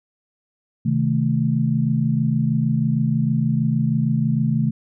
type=chord; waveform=sine; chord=A diminished; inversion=first; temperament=equal with one note detuned; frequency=130.81 / 157.19 / 220 Hz; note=C3 / Eb3 / A3; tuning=0 / +18 / 0 cents; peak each=-21 dBFS; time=0.85-4.71 s; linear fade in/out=10 ms; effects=none